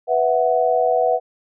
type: chord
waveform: sine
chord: B suspended fourth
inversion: none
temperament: equal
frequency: 493.9 / 659.3 / 740 Hz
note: B4 / E5 / F#5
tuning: 0 / 0 / 0 cents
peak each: -19 dBFS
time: 0.07-1.2 s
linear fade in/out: 50 ms
effects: none